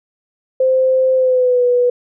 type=tone with pitch glide; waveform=sine; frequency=520 to 490.8 Hz; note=C5 to B4; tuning=-11 to -11 cents; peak=-10 dBFS; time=0.6-1.9 s; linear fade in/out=5 ms; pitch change=-100 cents; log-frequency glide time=1.15-1.64 s; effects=none